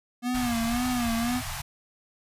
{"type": "tone with vibrato", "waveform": "square", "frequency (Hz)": 239.7, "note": "A#3", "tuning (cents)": 48, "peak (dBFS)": -26, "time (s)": [0.22, 1.42], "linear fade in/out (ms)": 50, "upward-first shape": "sine", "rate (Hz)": 1.9, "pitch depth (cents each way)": 82}
{"type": "band-stop noise", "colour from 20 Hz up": "pink", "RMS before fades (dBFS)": -34, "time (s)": [0.34, 1.62], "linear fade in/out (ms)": 10, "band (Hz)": [160, 640], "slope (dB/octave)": 96}
{"effects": ["resampled to 32000 Hz"]}